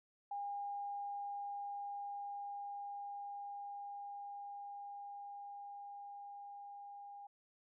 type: tone with level ramp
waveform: sine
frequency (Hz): 809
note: G#5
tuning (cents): -46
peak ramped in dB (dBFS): -39 to -49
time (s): 0.31-7.27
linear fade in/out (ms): 5
effects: none